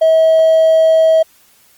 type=tone with hard clipping; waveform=triangle; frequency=643 Hz; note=E5; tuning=43 cents flat; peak=-7 dBFS; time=0.01-1.23 s; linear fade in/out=10 ms; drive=4 dB; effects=white hiss -50 dBFS RMS until 1.77 s + Opus 24 kbps